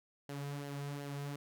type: tone with flanger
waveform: sawtooth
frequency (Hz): 142.3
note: C#3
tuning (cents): +46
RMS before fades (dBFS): -42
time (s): 0.29-1.36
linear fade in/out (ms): 2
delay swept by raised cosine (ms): 0.81 to 3.61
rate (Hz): 2.7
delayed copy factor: -0.5
effects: none